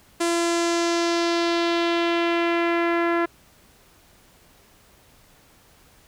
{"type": "tone with low-pass filter sweep", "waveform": "sawtooth", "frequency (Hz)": 340, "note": "F4", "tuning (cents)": -46, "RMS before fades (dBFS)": -22, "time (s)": [0.2, 3.26], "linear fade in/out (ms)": 10, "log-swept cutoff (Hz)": [8900, 1700], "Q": 1.8, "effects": ["pink hiss -55 dBFS RMS until 6.07 s"]}